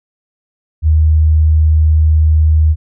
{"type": "tone", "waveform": "sine", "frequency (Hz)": 78, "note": "D#2", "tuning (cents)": 5, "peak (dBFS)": -6, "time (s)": [0.82, 2.76], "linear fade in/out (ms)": 50, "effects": []}